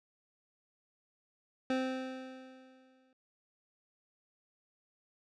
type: tone with exponential decay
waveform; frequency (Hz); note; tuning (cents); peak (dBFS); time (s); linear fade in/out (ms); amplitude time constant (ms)
25% pulse; 260; C4; -11; -25; 1.7-3.13; 2; 310
effects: low-pass 4000 Hz 12 dB/octave